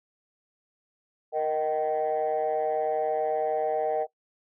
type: chord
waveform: sine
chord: Eb major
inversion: second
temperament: equal with one note detuned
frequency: 466.2 / 622.3 / 769.2 Hz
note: Bb4 / Eb5 / G5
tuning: 0 / 0 / -33 cents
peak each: -27 dBFS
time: 1.32-4.07 s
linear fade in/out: 50 ms
effects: noise-tail reverb RT60 0.1 s tail -19 dB re dry + tanh soft clip ceiling -19 dBFS

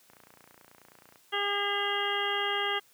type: click train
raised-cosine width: 0.5 ms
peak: -38 dBFS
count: 32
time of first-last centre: 0.1-1.158 s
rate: 29.3 Hz
type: harmonic tone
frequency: 404.9 Hz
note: G#4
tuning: 44 cents flat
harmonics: 1 / 2 / 3 / 4 / 5 / 7 / 8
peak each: -35 / -35 / -35 / -35 / -35 / -35 / -35 dBFS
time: 1.32-2.8 s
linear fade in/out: 20 ms
effects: white hiss -62 dBFS RMS until 2.93 s + high-pass 100 Hz 12 dB/octave

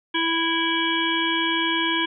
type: harmonic tone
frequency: 329.6 Hz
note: E4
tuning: in tune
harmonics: 1 / 3 / 5 / 7 / 9 / 10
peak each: -26 / -27 / -27 / -28 / -29 / -27 dBFS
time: 0.14-2.06 s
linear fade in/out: 10 ms
effects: none

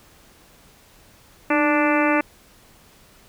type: harmonic tone with a mistuned harmonic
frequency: 293.7 Hz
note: D4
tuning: in tune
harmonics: 1 / 2 / 3 / 4 / 5 / 6 / 7 / 8 / 9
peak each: -20 / -23 / -25 / -26 / -27 / -28 / -28 / -29 / -30 dBFS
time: 1.5-2.21 s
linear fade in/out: 5 ms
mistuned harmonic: 1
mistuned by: +56 cents
effects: pink hiss -52 dBFS RMS until 3.28 s

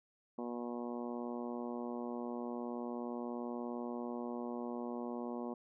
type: harmonic tone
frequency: 120.4 Hz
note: B2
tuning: 44 cents flat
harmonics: 2 / 3 / 4 / 5 / 6 / 7 / 8 / 9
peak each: -41 / -45 / -47 / -49 / -51 / -52 / -53 / -54 dBFS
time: 0.38-5.54 s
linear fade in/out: 5 ms
effects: none

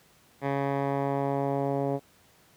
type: tone with low-pass filter sweep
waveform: 10% pulse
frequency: 139.1 Hz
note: C#3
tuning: 6 cents sharp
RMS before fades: -28 dBFS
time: 0.41-2 s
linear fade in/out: 50 ms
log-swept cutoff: 1700 to 610 Hz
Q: 1.2
effects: pink hiss -60 dBFS RMS until 2.56 s + high-pass 80 Hz 12 dB/octave

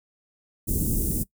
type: band-stop noise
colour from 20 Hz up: pink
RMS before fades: -25 dBFS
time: 0.67-1.24 s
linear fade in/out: 20 ms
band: 340 to 8800 Hz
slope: 24 dB/octave
effects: noise-tail reverb RT60 0.1 s tail -20 dB re dry

